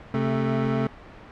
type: tone pair together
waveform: 25% pulse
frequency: 132.85 / 220 Hz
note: C3 / A3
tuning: +27 / 0 cents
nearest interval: major sixth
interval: 873 cents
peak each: -21 dBFS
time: 0.14-0.87 s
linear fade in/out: 2 ms
effects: pink hiss -44 dBFS RMS until 1.31 s + low-pass 2000 Hz 12 dB/octave